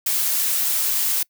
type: noise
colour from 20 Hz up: blue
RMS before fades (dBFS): -21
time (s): 0.06-1.23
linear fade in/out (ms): 5
effects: noise-tail reverb RT60 0.1 s tail -25 dB re dry